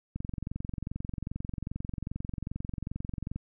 click train, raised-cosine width 5 ms, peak -22 dBFS, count 73, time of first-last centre 0.16-3.36 s, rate 22.5 Hz, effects none

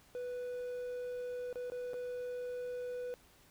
triangle tone with dropouts, 493.9 Hz, B4, in tune, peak -36 dBFS, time 0.15-3.14 s, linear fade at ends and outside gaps 0 ms, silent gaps 1.528-1.557 / 1.7-1.72 / 1.934-1.941 s, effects pink hiss -64 dBFS RMS until 3.5 s

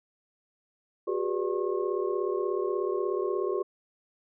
sine tone cluster, 368 / 404.6 / 488.3 / 586 / 1082 Hz, F#4 / G#4 / B4 / D5 / C#6, -9 / -45 / -20 / -4 / -42 cents, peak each -30 / -30 / -35 / -39 / -38 dBFS, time 1.07-3.63 s, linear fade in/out 10 ms, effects none

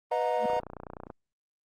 triangle chord, B major seventh, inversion none, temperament equal with one note detuned, 493.9 / 622.3 / 723.5 / 932.3 Hz, B4 / D#5 / F#5 / A#5, 0 / 0 / -39 / 0 cents, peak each -29 dBFS, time 0.11-0.6 s, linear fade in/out 10 ms
sine tone with exponential growth, 223.7 Hz, A3, 29 cents sharp, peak -29 dBFS, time 0.36-0.46 s, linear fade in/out 2 ms, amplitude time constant 21 ms
click train, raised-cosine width 1 ms, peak -26 dBFS, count 19, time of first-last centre 0.5-1.102 s, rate 29.9 Hz
effects Opus 24 kbps

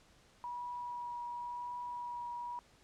sine tone with vibrato, 967 Hz, B5, 37 cents flat, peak -39 dBFS, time 0.44-2.59 s, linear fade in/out 0 ms, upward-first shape triangle, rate 0.94 Hz, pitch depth 13 cents each way, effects pink hiss -65 dBFS RMS until 2.83 s + low-pass 8000 Hz 12 dB/octave

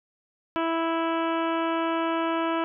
harmonic tone, 329.2 Hz, E4, 2 cents flat, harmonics 1 / 2 / 3 / 4 / 5 / 6 / 7 / 8 / 9 / 10, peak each -27 / -30 / -30 / -32 / -38 / -48 / -41 / -42 / -42 / -49 dBFS, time 0.56-2.64 s, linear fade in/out 0 ms, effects none

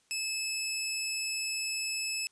15% pulse tone, 2605 Hz, E7, 21 cents flat, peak -24 dBFS, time 0.11-2.27 s, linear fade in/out 0 ms, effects white hiss -69 dBFS RMS until 2.31 s + resampled to 22050 Hz

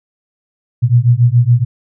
sine beating tone pair, 117.2 / 124.3 Hz, A#2 / B2, +10 / +12 cents, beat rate 7.1 Hz, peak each -10 dBFS, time 0.82-1.65 s, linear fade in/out 20 ms, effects none

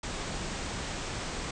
pink low-pass noise, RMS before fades -36 dBFS, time 0.03-1.51 s, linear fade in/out 5 ms, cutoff 8500 Hz, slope 96 dB/octave, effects none

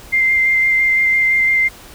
sine tone with vibrato, 2093 Hz, C7, in tune, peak -11 dBFS, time 0.12-1.69 s, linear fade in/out 20 ms, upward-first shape square, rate 5.9 Hz, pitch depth 9 cents each way, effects added 50 Hz sine -46 dBFS peak until 1.94 s + pink hiss -39 dBFS RMS until 1.94 s

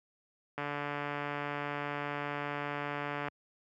click train, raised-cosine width 0.5 ms, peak -21 dBFS, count 393, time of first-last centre 0.58-3.283 s, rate 145 Hz, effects high-pass 100 Hz 12 dB/octave

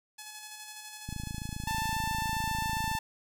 5% pulse tone with tremolo, 853 Hz, G#5, 46 cents sharp, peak -30 dBFS, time 0.18-1.96 s, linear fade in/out 10 ms, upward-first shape square, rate 12 Hz, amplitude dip 30%
click train, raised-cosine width 5 ms, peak -25 dBFS, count 52, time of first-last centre 1.09-2.951 s, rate 27.4 Hz
sawtooth tone, 886 Hz, A5, 12 cents sharp, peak -27 dBFS, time 1.67-2.99 s, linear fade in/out 5 ms
effects none

